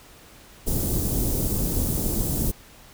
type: band-stop noise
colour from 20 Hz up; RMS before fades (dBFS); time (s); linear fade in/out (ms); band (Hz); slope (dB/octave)
pink; -24; 0.66-2.52; 20; 350 to 10000; 12
effects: pink hiss -49 dBFS RMS until 2.93 s